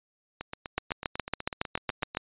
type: two click trains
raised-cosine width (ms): 0.3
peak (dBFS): -19 / -11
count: 15 / 11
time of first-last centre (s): 0.41-2.149 / 0.78-2.171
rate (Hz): 8.05 / 7.19
effects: resampled to 8000 Hz